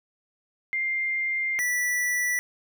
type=tone pair in turn; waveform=sine / square; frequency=2103 / 1963.2 Hz; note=C7 / B6; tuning=+8 / -11 cents; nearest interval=minor second; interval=119 cents; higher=first; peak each=-24 dBFS; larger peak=neither; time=0.73-1.59 / 1.59-2.39 s; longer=first; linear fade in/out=0 ms; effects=none